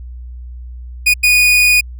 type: tone bursts at uneven times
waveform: 40% pulse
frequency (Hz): 2467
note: D#7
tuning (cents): -15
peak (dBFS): -7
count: 2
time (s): 1.06-1.14 / 1.23-1.81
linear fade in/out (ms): 10
effects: added 61 Hz sine -27 dBFS peak until 1.99 s